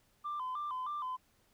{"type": "tone with vibrato", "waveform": "sine", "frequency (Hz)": 1099, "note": "C#6", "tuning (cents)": -15, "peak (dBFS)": -34, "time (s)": [0.24, 1.17], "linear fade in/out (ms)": 20, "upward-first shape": "square", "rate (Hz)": 3.2, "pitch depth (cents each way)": 130, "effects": ["tanh soft clip ceiling -33 dBFS", "pink hiss -71 dBFS RMS until 1.53 s"]}